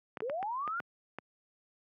clicks, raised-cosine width 0.5 ms, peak -24 dBFS, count 7, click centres 0.172 / 0.205 / 0.298 / 0.428 / 0.677 / 0.802 / 1.186 s
sine linear sweep, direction up, 415.3 to 1447 Hz, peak -33 dBFS, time 0.22-0.8 s, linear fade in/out 0 ms
effects high-pass 150 Hz 12 dB/octave

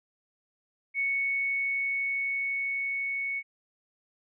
sine tone with level ramp, 2217 Hz, C#7, in tune, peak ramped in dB -25 to -29 dBFS, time 0.94-3.43 s, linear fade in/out 50 ms, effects none

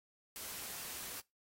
white noise, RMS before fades -45 dBFS, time 0.36-1.2 s, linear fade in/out 0 ms, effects noise-tail reverb RT60 0.2 s tail -21 dB re dry + AAC 48 kbps

